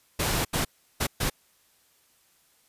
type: noise bursts at uneven times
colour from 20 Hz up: pink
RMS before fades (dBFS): -26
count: 4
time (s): 0.19-0.45 / 0.53-0.65 / 1-1.07 / 1.2-1.3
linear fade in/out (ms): 10
effects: white hiss -64 dBFS RMS until 2.68 s + resampled to 32000 Hz